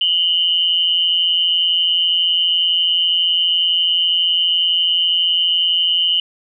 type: tone pair together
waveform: sine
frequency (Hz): 2887 / 3059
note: F#7 / G7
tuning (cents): -43 / -43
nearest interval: minor second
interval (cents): 100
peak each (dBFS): -16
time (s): 0.01-6.2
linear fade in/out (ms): 2
effects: none